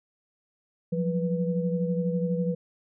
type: tone cluster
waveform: sine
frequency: 173.7 / 185.8 / 490.4 Hz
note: F3 / F#3 / B4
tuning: -9 / +7 / -12 cents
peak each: -26 / -32 / -30 dBFS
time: 0.92-2.55 s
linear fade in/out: 10 ms
effects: none